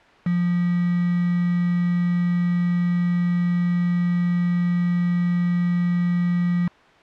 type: tone with quantisation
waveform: sine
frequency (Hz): 175.3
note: F3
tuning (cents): +7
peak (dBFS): -18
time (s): 0.26-6.68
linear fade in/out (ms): 5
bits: 5
effects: white hiss -50 dBFS RMS until 7.02 s + low-pass 2000 Hz 12 dB/octave